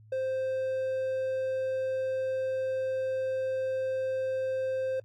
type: tone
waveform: triangle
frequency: 523.3 Hz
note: C5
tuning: in tune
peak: -26 dBFS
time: 0.12-5 s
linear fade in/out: 5 ms
effects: added 108 Hz sine -52 dBFS peak until 5.04 s + AAC 64 kbps